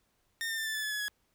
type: tone with pitch steps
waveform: sawtooth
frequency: 1826 / 1804 / 1782.2 / 1760.7 / 1739.5 / 1718.5 / 1697.8 / 1677.4 Hz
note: A#6 / A6 / A6 / A6 / A6 / A6 / G#6 / G#6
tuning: -36 / +43 / +22 / +1 / -20 / -41 / +38 / +17 cents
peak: -29 dBFS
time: 0.41-1.082 s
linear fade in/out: 0 ms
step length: 84 ms
effects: pink hiss -74 dBFS RMS until 1.34 s